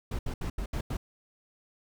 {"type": "noise bursts at uneven times", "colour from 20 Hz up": "brown", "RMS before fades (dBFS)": -32, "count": 6, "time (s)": [[0.11, 0.19], [0.26, 0.34], [0.41, 0.5], [0.58, 0.66], [0.73, 0.81], [0.9, 0.97]], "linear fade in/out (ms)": 5, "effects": []}